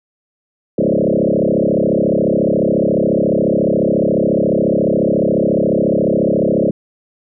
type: tone with frequency modulation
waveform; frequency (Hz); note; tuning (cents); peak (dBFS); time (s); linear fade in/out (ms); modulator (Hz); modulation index
sine; 373.9; F#4; +18; -11; 0.78-6.71; 5; 34.2; 6.3
effects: none